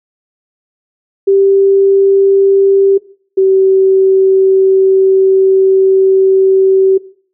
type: tone pair in turn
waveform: sine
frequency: 392 / 383 Hz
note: G4 / G4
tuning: 0 / -40 cents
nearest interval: unison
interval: 40 cents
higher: first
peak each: -5 dBFS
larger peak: neither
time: 1.27-2.98 / 3.37-6.98 s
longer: second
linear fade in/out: 10 ms
effects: noise-tail reverb RT60 0.5 s tail -19 dB re dry